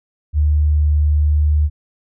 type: tone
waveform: sine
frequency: 74.9 Hz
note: D2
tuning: 35 cents sharp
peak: -11 dBFS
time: 0.33-1.7 s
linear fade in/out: 50 ms
effects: none